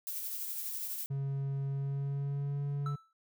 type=noise with tremolo; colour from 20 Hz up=violet; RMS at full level=-37 dBFS; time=0.07-1.06 s; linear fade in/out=0 ms; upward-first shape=triangle; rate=12 Hz; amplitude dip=35%
type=tone with pitch glide; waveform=triangle; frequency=137.8 to 142.25 Hz; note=C#3 to C#3; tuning=-10 to +45 cents; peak=-30 dBFS; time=1.1-2.96 s; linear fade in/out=10 ms; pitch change=+55 cents; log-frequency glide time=1.69-2.64 s
type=tone with exponential decay; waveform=triangle; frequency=1318.5 Hz; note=E6; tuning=in tune; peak=-34 dBFS; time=2.86-3.13 s; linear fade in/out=2 ms; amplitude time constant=58 ms
effects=none